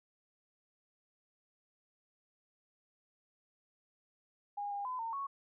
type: tone with pitch steps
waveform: sine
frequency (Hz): 816 / 808 / 1012 / 910 / 1108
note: G#5 / G#5 / B5 / A#5 / C#6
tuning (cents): -31 / -48 / +42 / -42 / -1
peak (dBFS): -36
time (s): 4.57-5.27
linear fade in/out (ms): 10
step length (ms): 140
effects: none